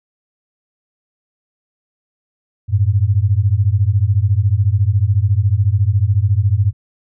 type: beating tone pair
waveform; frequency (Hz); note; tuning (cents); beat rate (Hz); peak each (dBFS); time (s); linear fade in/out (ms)
sine; 93.9 / 107.9; F#2 / A2; +26 / -33; 14; -14; 2.68-6.73; 50
effects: none